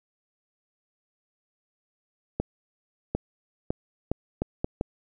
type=accelerating click train; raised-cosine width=2 ms; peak=-12 dBFS; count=7; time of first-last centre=2.4-4.811 s; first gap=750 ms; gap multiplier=0.74; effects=none